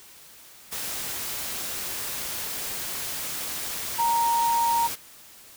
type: tone in noise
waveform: sine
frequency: 932.3 Hz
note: A#5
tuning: in tune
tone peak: -20 dBFS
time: 3.98-4.88 s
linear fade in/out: 20 ms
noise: white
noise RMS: -32 dBFS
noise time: 0.71-4.96 s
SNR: +9 dB
effects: white hiss -49 dBFS RMS until 5.56 s